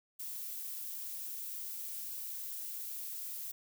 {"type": "noise", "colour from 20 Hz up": "violet", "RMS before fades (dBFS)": -42, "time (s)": [0.19, 3.52], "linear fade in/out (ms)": 10, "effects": []}